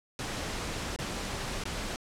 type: noise with dropouts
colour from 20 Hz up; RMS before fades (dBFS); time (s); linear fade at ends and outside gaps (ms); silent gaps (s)
pink; -35; 0.19-1.96; 1; 0.962-0.988 / 1.638-1.654
effects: low-pass 8000 Hz 12 dB/octave